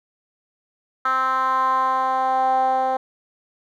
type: tone with band-pass filter sweep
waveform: 10% pulse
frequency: 261.2 Hz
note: C4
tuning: 3 cents flat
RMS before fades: -20 dBFS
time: 1.05-2.97 s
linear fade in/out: 5 ms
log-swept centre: 1300 to 680 Hz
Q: 5
effects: none